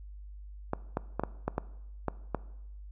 clicks, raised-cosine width 1 ms, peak -15 dBFS, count 8, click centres 0.734 / 0.971 / 1.196 / 1.236 / 1.48 / 1.581 / 2.083 / 2.347 s, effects noise-tail reverb RT60 0.9 s tail -19 dB re dry + added 50 Hz sine -43 dBFS peak until 2.91 s

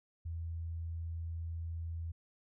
sine tone, 82.9 Hz, E2, 10 cents sharp, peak -37 dBFS, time 0.25-2.12 s, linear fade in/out 10 ms, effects none

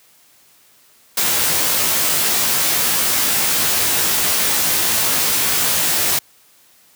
white noise with comb filter, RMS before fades -17 dBFS, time 1.17-6.19 s, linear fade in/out 5 ms, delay 16 ms, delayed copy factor -1, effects white hiss -52 dBFS RMS until 6.95 s + high-pass 80 Hz 12 dB/octave

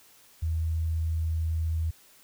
sine tone, 80.8 Hz, E2, 34 cents flat, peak -25 dBFS, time 0.42-1.91 s, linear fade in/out 10 ms, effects white hiss -57 dBFS RMS until 2.23 s

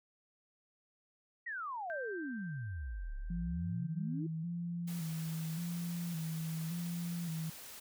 sine exponential two-way sweep, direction down then up, 1959 to 32.5 to 340.5 Hz, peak -38 dBFS, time 1.46-4.27 s, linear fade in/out 10 ms, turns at 3.16 s
sine tone with exponential decay, 1568 Hz, G6, in tune, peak -39 dBFS, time 1.9-4.2 s, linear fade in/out 0 ms, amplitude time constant 500 ms
sine tone with vibrato, 166.4 Hz, E3, 17 cents sharp, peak -36 dBFS, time 3.3-7.5 s, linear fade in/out 5 ms, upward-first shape square, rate 0.88 Hz, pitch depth 58 cents each way
white noise, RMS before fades -50 dBFS, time 4.87-7.8 s, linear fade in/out 10 ms
effects none

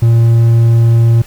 triangle tone, 115.8 Hz, A#2, 11 cents flat, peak -3 dBFS, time 0.02-1.22 s, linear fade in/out 5 ms, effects pink hiss -38 dBFS RMS until 1.26 s

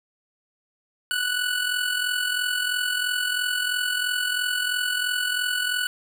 25% pulse tone with amplitude modulation, 1480 Hz, F#6, in tune, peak -17 dBFS, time 1.11-5.87 s, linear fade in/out 0 ms, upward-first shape sine, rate 43 Hz, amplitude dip 55%, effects none

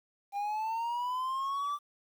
triangle linear sweep, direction up, 796 to 1174.7 Hz, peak -29 dBFS, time 0.32-1.79 s, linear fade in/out 50 ms, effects 10-bit

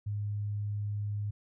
sine tone, 103.4 Hz, G#2, 7 cents flat, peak -31 dBFS, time 0.06-1.31 s, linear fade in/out 10 ms, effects none

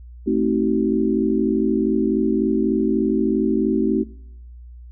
sine chord, A diminished seventh, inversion none, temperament just, 220 / 264 / 316.8 / 380.2 Hz, A3 / C4 / Eb4 / Gb4, 0 / +16 / +31 / +47 cents, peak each -22 dBFS, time 0.26-4.04 s, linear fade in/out 20 ms, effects noise-tail reverb RT60 0.9 s tail -24 dB re dry + added 60 Hz sine -37 dBFS peak until 4.91 s

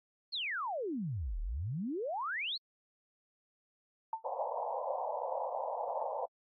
sine exponential two-way sweep, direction down then up, 4500 to 35.89 to 4500 Hz, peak -34 dBFS, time 0.32-2.58 s, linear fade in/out 20 ms, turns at 1.4 s
sine tone with exponential decay, 894 Hz, A5, 27 cents sharp, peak -29 dBFS, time 4.13-4.24 s, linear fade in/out 2 ms, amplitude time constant 23 ms
pink band-pass noise, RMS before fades -37 dBFS, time 4.24-6.26 s, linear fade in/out 10 ms, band 500 to 990 Hz, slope 96 dB/octave
effects AAC 32 kbps

